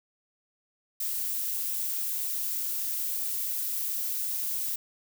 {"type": "noise", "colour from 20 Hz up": "violet", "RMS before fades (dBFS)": -31, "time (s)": [1, 4.76], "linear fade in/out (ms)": 5, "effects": []}